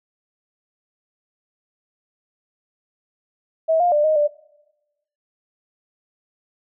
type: tone with pitch steps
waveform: sine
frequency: 645 / 706 / 594 / 623 / 590 Hz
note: E5 / F5 / D5 / D#5 / D5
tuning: -38 / +19 / +20 / +2 / +8 cents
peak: -14 dBFS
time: 3.68-4.28 s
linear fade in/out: 20 ms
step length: 120 ms
effects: noise-tail reverb RT60 1.0 s tail -22 dB re dry